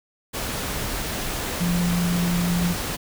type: tone in noise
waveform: sine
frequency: 174.61 Hz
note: F3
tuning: in tune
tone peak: -20 dBFS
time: 1.6-2.74 s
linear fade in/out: 20 ms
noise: pink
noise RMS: -28 dBFS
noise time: 0.33-2.97 s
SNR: +5 dB
effects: none